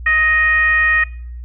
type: tone with frequency modulation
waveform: sine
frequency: 1868 Hz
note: A#6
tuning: 3 cents sharp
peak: -11 dBFS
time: 0.06-1.04 s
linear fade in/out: 5 ms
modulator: 607 Hz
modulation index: 0.57
effects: noise-tail reverb RT60 0.6 s tail -23 dB re dry + added 60 Hz sine -27 dBFS peak until 1.44 s